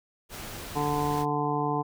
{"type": "noise", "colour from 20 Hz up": "pink", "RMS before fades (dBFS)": -39, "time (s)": [0.29, 1.26], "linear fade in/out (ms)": 50}
{"type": "harmonic tone", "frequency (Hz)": 146.8, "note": "D3", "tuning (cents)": 0, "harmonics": [1, 2, 3, 5, 6, 7], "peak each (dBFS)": [-32, -32, -32, -32, -32, -32], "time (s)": [0.75, 1.83], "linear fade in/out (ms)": 20}
{"effects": []}